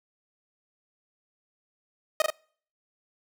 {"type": "tone with echo", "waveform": "sawtooth", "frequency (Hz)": 622.3, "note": "D#5", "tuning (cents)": 0, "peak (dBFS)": -15, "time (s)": [2.2, 2.22], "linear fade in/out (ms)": 2, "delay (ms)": 41, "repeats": 2, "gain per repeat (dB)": -3, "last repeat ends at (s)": 2.302, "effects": ["noise-tail reverb RT60 0.5 s tail -26 dB re dry"]}